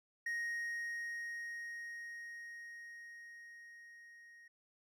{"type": "tone with level ramp", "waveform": "triangle", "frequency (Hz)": 1872, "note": "A#6", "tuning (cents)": 7, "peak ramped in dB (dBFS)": [-34, -55], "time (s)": [0.26, 4.48], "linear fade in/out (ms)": 5, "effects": []}